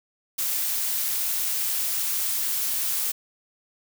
blue noise, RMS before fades -26 dBFS, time 0.38-3.12 s, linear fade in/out 10 ms, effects none

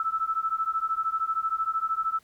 sine beating tone pair, 1309 / 1322 Hz, E6 / E6, -13 / +5 cents, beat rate 13 Hz, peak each -28 dBFS, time 0-2.19 s, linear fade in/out 2 ms, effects pink hiss -62 dBFS RMS until 2.23 s

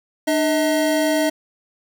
square tone pair together, 300 / 635.7 Hz, D4 / D#5, +37 / +37 cents, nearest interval octave + minor second, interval 1300 cents, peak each -20 dBFS, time 0.27-1.3 s, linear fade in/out 10 ms, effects none

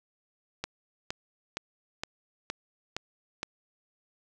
click train, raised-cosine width 0.2 ms, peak -15 dBFS, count 7, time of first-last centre 0.64-3.431 s, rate 2.15 Hz, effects none

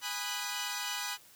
10% pulse chord, G# minor seventh, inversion none, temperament equal with one note detuned, 820.1 / 987.8 / 1244.5 / 1480 Hz, G#5 / B5 / D#6 / F#6, -22 / 0 / 0 / 0 cents, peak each -32 / -30 / -34 / -32 dBFS, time 0.01-1.18 s, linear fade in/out 50 ms, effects white hiss -58 dBFS RMS until 1.35 s

